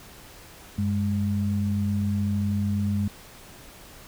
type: tone pair together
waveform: sine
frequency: 96.78 / 204.8 Hz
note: G2 / G#3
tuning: -22 / -24 cents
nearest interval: octave + minor second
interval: 1298 cents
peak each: -25 dBFS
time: 0.78-3.08 s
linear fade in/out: 5 ms
effects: pink hiss -47 dBFS RMS until 4.07 s